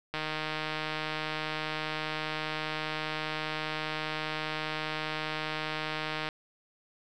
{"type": "click train", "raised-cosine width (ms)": 0.3, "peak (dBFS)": -17, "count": 954, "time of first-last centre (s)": [0.14, 6.288], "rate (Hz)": 155, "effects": []}